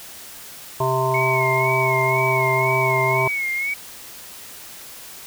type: harmonic tone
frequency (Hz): 130.5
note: C3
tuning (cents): -4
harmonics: 1 / 3 / 5 / 7 / 8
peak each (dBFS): -24 / -24 / -24 / -24 / -24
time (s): 0.8-3.28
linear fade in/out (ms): 5
type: tone with vibrato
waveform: sine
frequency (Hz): 2194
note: C#7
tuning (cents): -18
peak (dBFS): -21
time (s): 1.14-3.74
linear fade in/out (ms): 5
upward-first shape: sine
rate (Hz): 2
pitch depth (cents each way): 66
effects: white hiss -39 dBFS RMS until 5.26 s